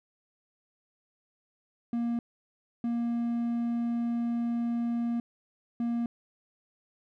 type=tone bursts at uneven times; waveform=triangle; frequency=235.4 Hz; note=A#3; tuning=17 cents sharp; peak=-25 dBFS; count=3; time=1.93-2.19 / 2.84-5.2 / 5.8-6.06 s; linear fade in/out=2 ms; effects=none